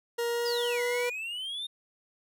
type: tone with pitch glide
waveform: 40% pulse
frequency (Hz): 471.2 to 487.8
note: A#4 to B4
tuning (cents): +19 to -21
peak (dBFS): -27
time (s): 0.18-1.1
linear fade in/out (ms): 10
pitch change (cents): +60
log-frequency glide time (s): 0.29-0.96
type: exponential two-way sweep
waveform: triangle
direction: down then up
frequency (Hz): 5200 to 1983 to 3692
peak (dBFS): -32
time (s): 0.45-1.67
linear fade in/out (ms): 10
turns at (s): 0.83
effects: none